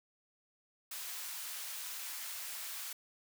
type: high-pass noise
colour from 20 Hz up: white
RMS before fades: -43 dBFS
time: 0.91-2.93 s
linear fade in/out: 5 ms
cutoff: 970 Hz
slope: 12 dB/octave
effects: none